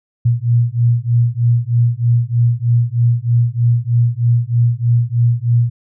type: beating tone pair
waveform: sine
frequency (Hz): 117.3 / 120.5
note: A#2 / B2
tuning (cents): +11 / -42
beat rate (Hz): 3.2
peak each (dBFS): -14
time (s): 0.25-5.7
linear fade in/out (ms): 10
effects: none